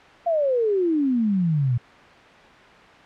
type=exponential sweep; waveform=sine; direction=down; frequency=700 to 116.54 Hz; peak=-18 dBFS; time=0.26-1.78 s; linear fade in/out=10 ms; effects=white hiss -46 dBFS RMS until 3.05 s + low-pass 2000 Hz 12 dB/octave